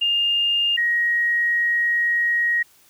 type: tone pair in turn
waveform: sine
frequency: 2816 / 1889.1 Hz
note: F7 / A#6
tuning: +14 / +23 cents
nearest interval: perfect fifth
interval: 691 cents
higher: first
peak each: -17 dBFS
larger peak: neither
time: 0.01-0.77 / 0.77-2.63 s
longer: second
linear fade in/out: 10 ms
effects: white hiss -55 dBFS RMS until 2.89 s